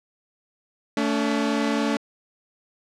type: tone pair together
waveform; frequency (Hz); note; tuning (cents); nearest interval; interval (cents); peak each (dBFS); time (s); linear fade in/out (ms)
sawtooth; 221.5 / 285.2; A3 / C#4; +12 / +49; major third; 437; -20; 0.97-1.97; 2
effects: low-pass 6000 Hz 12 dB/octave